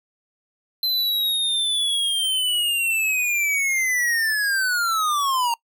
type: linear sweep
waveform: square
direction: down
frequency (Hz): 4085 to 919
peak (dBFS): -20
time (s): 0.83-5.54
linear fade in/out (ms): 2
effects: noise-tail reverb RT60 0.1 s tail -23 dB re dry